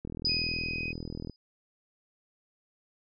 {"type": "click train", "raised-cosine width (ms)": 3, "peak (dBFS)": -25, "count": 52, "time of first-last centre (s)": [0.05, 1.297], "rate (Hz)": 40.9}
{"type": "tone with exponential decay", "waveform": "sine", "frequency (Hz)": 4978, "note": "D#8", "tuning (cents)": 0, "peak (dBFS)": -24, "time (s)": [0.25, 1.36], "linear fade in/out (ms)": 1, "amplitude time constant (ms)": 240}
{"type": "tone", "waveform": "sine", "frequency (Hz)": 2508, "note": "D#7", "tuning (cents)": 13, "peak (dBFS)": -33, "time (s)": [0.28, 0.93], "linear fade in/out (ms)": 20}
{"effects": []}